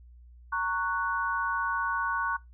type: chord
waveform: sine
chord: F# major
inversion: first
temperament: just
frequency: 925 / 1110 / 1480 Hz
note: A#5 / C#6 / F#6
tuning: -14 / +2 / 0 cents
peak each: -34 / -30 / -30 dBFS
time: 0.52-2.37 s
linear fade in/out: 10 ms
effects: noise-tail reverb RT60 0.2 s tail -22 dB re dry + added 60 Hz sine -49 dBFS peak until 2.53 s